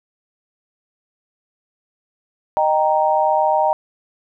sine chord, Eb major, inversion none, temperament equal with one note detuned, 618 / 784 / 932.3 Hz, Eb5 / G5 / Bb5, -12 / 0 / 0 cents, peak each -18 dBFS, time 2.57-3.73 s, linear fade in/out 0 ms, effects none

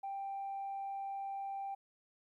sine tone, 787 Hz, G5, 7 cents sharp, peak -37 dBFS, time 0.03-1.75 s, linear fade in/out 10 ms, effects tanh soft clip ceiling -35 dBFS + 13-bit

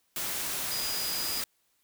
sine tone in noise, 4917 Hz, D#8, 21 cents flat, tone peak -34 dBFS, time 0.71-1.41 s, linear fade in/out 2 ms, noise white, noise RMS -33 dBFS, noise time 0.16-1.44 s, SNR -4 dB, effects white hiss -72 dBFS RMS until 1.83 s

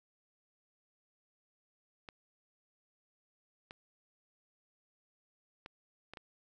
clicks, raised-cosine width 0.3 ms, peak -30 dBFS, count 5, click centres 2.088 / 3.709 / 5.661 / 6.136 / 6.172 s, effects none

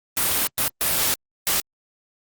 white noise bursts at uneven times, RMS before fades -21 dBFS, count 4, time 0.17-0.47 / 0.58-0.68 / 0.81-1.14 / 1.47-1.6 s, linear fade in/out 0 ms, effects Opus 32 kbps

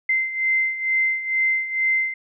sine beating tone pair, 2075 / 2077.2 Hz, C7 / C7, -15 / -13 cents, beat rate 2.2 Hz, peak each -25 / -20 dBFS, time 0.09-2.14 s, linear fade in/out 5 ms, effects none

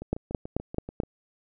two click trains, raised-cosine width 2 ms, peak -12 / -23 dBFS, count 5 / 8, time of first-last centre 0.13-1.001 / 0.02-1.034 s, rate 4.59 / 6.9 Hz, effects none

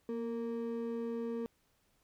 triangle ring-modulated tone, 348.1 Hz, F4, 6 cents flat, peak -30 dBFS, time 0.09-1.46 s, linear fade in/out 0 ms, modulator 113 Hz, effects pink hiss -74 dBFS RMS until 2.03 s

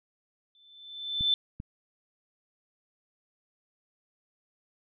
sine tone with exponential growth, 3529 Hz, A7, 4 cents sharp, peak -20 dBFS, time 0.55-1.34 s, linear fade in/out 1 ms, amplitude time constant 170 ms
clicks, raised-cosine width 5 ms, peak -25 dBFS, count 2, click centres 1.209 / 1.601 s
effects none

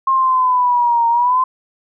sine linear two-way sweep, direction down then up, 1070 to 925 to 1040 Hz, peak -11 dBFS, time 0.07-1.44 s, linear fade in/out 5 ms, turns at 1.08 s, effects none

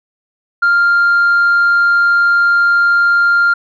sine tone, 1396.9 Hz, F6, in tune, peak -6 dBFS, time 0.62-3.54 s, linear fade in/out 10 ms, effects tanh soft clip ceiling -6 dBFS

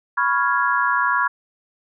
sine chord, C# dominant seventh, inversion third, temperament equal, 987.8 / 1108.7 / 1396.9 / 1661.2 Hz, B5 / C#6 / E#6 / G#6, 0 / 0 / 0 / 0 cents, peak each -22 dBFS, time 0.17-1.28 s, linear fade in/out 10 ms, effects none

